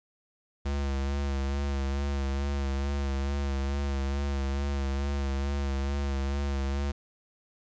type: tone with vibrato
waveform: square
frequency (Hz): 69.3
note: C#2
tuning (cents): 0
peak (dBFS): -28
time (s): 0.65-6.92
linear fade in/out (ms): 10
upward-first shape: sine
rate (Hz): 2.3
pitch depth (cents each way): 35
effects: resampled to 16000 Hz + 11-bit